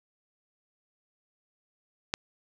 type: click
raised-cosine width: 0.2 ms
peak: -10 dBFS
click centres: 2.139 s
effects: none